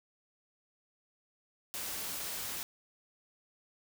white noise, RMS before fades -39 dBFS, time 1.74-2.63 s, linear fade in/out 0 ms, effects none

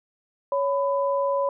sine tone pair together, 557.8 / 1000 Hz, C#5 / B5, +11 / +21 cents, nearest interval minor seventh, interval 1010 cents, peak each -22 / -26 dBFS, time 0.52-1.49 s, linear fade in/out 2 ms, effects none

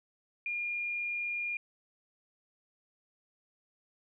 sine tone, 2416 Hz, D7, 48 cents sharp, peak -32 dBFS, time 0.46-1.57 s, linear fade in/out 2 ms, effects none

